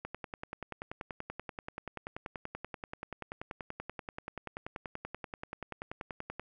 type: click train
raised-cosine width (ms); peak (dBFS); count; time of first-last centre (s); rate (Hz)
0.5; -24; 67; 0.05-6.396; 10.4
effects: none